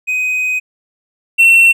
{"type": "tone pair in turn", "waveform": "triangle", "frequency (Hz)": [2508, 2709], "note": ["D#7", "E7"], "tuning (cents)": [13, 47], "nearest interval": "minor second", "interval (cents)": 134, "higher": "second", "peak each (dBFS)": [-12, -3], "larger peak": "second", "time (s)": [[0.07, 0.6], [1.38, 1.73]], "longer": "first", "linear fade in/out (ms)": 20, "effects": []}